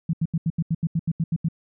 sine tone bursts, 163.8 Hz, E3, 11 cents flat, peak -19 dBFS, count 12, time 0.09-1.486 s, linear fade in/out 5 ms, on 43 ms, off 80 ms, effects none

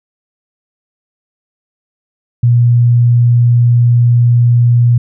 sine tone, 120 Hz, B2, 49 cents flat, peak -5 dBFS, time 2.43-4.98 s, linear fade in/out 5 ms, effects none

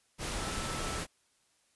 sine tone in noise, 1318.5 Hz, E6, in tune, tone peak -43 dBFS, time 0.37-1.03 s, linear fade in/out 50 ms, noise pink, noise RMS -36 dBFS, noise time 0.18-1.07 s, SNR -10 dB, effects white hiss -71 dBFS RMS until 1.75 s + resampled to 24000 Hz

